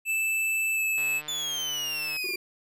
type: tone with pitch glide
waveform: square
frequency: 2637 to 2611 Hz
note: E7 to E7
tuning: 0 to -17 cents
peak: -25 dBFS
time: 0.05-1.22 s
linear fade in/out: 50 ms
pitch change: -17 cents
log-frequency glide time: 0.75-0.8 s
type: click train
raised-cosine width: 0.3 ms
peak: -27 dBFS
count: 180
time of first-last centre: 0.98-2.165 s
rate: 151 Hz
type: exponential sweep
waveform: 30% pulse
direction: down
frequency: 3520 to 2371 Hz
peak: -26 dBFS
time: 1.28-2.36 s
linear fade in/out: 5 ms
type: tone bursts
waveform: triangle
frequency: 370 Hz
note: F#4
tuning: in tune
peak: -34 dBFS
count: 3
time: 2.24-2.359 s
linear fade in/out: 2 ms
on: 25 ms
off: 22 ms
effects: none